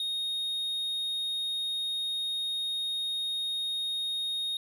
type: tone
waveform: triangle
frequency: 3720 Hz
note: A#7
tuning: 4 cents flat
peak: -28 dBFS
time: 0-4.57 s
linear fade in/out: 2 ms
effects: none